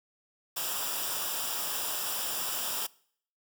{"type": "noise with comb filter", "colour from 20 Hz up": "white", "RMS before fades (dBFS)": -33, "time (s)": [0.56, 2.87], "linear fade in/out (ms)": 10, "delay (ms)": 0.47, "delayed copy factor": -0.7, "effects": ["noise-tail reverb RT60 0.6 s tail -23 dB re dry"]}